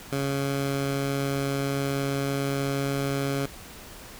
15% pulse tone, 138.59 Hz, C#3, in tune, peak -19 dBFS, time 0.12-3.46 s, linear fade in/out 5 ms, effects pink hiss -44 dBFS RMS until 4.19 s

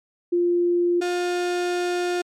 sine / 35% pulse tone pair in turn, 349.2 / 354.7 Hz, F4 / F4, 0 / +27 cents, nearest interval unison, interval 27 cents, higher second, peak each -17 / -20 dBFS, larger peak first, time 0.32-1.01 / 1.01-2.22 s, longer second, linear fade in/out 10 ms, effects low-pass 8000 Hz 12 dB/octave + MP3 96 kbps

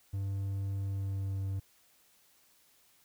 triangle tone with pitch glide, 98.1 to 96.97 Hz, G2 to G2, +2 to -18 cents, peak -30 dBFS, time 0.13-1.6 s, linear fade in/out 10 ms, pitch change -20 cents, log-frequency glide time 0.81-1.4 s, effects white hiss -66 dBFS RMS until 3.04 s

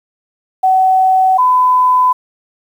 sine tone pair in turn, 754 / 1006.5 Hz, F#5 / B5, +32 / +33 cents, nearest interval perfect fourth, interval 501 cents, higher second, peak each -7 dBFS, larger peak neither, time 0.63-1.38 / 1.38-2.13 s, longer neither, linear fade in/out 10 ms, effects 7-bit

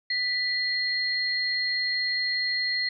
sine tone pair together, 1975.5 / 4228 Hz, B6 / C8, 0 / +17 cents, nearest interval octave + minor second, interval 1317 cents, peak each -27 dBFS, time 0.1-2.89 s, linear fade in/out 5 ms, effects none

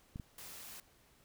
clicks, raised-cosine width 5 ms, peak -31 dBFS, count 2, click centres 0.159 / 0.198 s
white noise, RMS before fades -50 dBFS, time 0.38-0.8 s, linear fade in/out 2 ms
effects pink hiss -67 dBFS RMS until 1.24 s

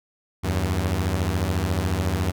sawtooth beating tone pair, 80.6 / 94.6 Hz, E2 / F#2, -38 / +39 cents, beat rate 14 Hz, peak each -21 / -20 dBFS, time 0.43-2.32 s, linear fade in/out 20 ms, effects none

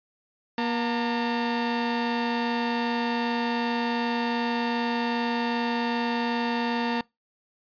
sawtooth tone pair together, 237.9 / 909 Hz, A#3 / A#5, +35 / -44 cents, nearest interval octave + major seventh, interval 2321 cents, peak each -22 / -25 dBFS, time 0.58-7.01 s, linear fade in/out 2 ms, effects noise-tail reverb RT60 0.2 s tail -24 dB re dry + resampled to 11025 Hz

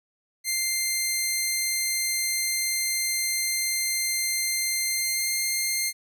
10% pulse tone with pitch glide, 2093 to 2108 Hz, C7 to C7, 0 to +12 cents, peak -15 dBFS, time 0.44-5.93 s, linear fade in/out 50 ms, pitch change +12 cents, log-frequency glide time 4.86-5.37 s, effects none

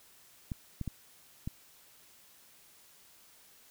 clicks, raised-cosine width 5 ms, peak -23 dBFS, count 4, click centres 0.518 / 0.813 / 0.877 / 1.475 s, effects white hiss -60 dBFS RMS until 3.7 s

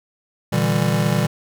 square chord, E half-diminished seventh, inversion second, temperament just, 118.67 / 148.33 / 164.81 / 197.78 Hz, Bb2 / D3 / E3 / G3, +31 / +18 / 0 / +16 cents, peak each -23 dBFS, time 0.52-1.27 s, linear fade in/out 10 ms, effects none

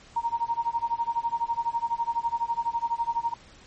sine tone with tremolo, 932.3 Hz, A#5, in tune, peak -21 dBFS, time 0.16-3.34 s, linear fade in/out 5 ms, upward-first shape sine, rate 12 Hz, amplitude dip 95%, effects pink hiss -52 dBFS RMS until 3.66 s + MP3 32 kbps

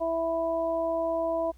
harmonic tone, 329.6 Hz, E4, in tune, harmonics 1 / 2 / 3, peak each -34 / -26 / -35 dBFS, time 0-1.52 s, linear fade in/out 20 ms, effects added 60 Hz sine -50 dBFS peak until 1.57 s + pink hiss -66 dBFS RMS until 1.57 s

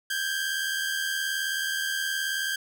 sawtooth tone pair together, 1568 / 1646.9 Hz, G6 / G#6, 0 / -15 cents, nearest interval minor second, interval 85 cents, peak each -25 / -28 dBFS, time 0.1-2.56 s, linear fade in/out 5 ms, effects none

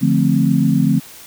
sine chord, D minor seventh, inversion none, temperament equal, 146.83 / 174.61 / 220 / 261.6 Hz, D3 / F3 / A3 / C4, 0 / 0 / 0 / 0 cents, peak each -17 dBFS, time 0.01-1 s, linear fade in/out 20 ms, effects white hiss -39 dBFS RMS until 1.26 s

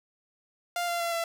sawtooth tone with pitch steps, 698.5 / 689.7 / 681 / 672.4 Hz, F5 / F5 / F5 / E5, 0 / -22 / -44 / +34 cents, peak -24 dBFS, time 0.76-1.24 s, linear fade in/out 2 ms, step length 120 ms, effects none

